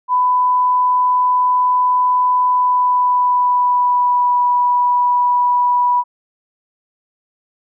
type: tone with pitch glide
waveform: sine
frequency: 998 to 980.3 Hz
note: B5 to B5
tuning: +18 to -13 cents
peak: -11 dBFS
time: 0.08-6.04 s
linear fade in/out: 50 ms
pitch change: -31 cents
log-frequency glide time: 2.45-4.43 s
effects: none